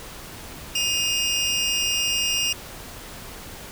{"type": "tone pair together", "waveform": "25% pulse", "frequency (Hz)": [2506, 2822], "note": ["D#7", "F7"], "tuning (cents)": [12, 17], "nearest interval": "major second", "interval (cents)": 205, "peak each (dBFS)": [-24, -18], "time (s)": [0.75, 2.53], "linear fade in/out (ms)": 5, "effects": ["pink hiss -39 dBFS RMS until 3.71 s"]}